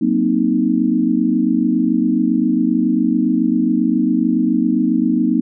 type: chord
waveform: sine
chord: C half-diminished seventh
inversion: second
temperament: equal with one note detuned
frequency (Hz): 185 / 233.1 / 260.4 / 311.1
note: Gb3 / Bb3 / C4 / Eb4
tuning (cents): 0 / 0 / -8 / 0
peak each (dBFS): -22 / -17 / -18 / -18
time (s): 0.01-5.41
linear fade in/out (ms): 10
effects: none